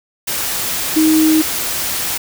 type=tone in noise; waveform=sine; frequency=314.1 Hz; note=D#4; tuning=16 cents sharp; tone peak=-9 dBFS; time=0.96-1.42 s; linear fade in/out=10 ms; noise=white; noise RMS=-20 dBFS; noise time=0.27-2.18 s; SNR=+8 dB; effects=none